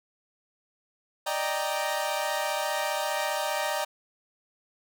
sawtooth chord, Eb major seventh, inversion third, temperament equal, 587.3 / 622.3 / 784 / 932.3 Hz, D5 / Eb5 / G5 / Bb5, 0 / 0 / 0 / 0 cents, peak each -29 dBFS, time 1.26-3.85 s, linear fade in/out 10 ms, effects none

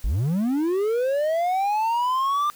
triangle linear sweep, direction up, 38.89 to 1200 Hz, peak -18 dBFS, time 0.04-2.5 s, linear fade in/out 0 ms, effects white hiss -50 dBFS RMS until 2.55 s

